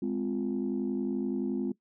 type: chord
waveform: sine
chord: F minor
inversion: first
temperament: equal with one note detuned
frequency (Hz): 207.7 / 259.1 / 349.2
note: Ab3 / C4 / F4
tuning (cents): 0 / -17 / 0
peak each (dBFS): -32 / -31 / -33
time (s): 0.02-1.72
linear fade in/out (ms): 5
effects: noise-tail reverb RT60 0.1 s tail -19 dB re dry + tanh soft clip ceiling -22 dBFS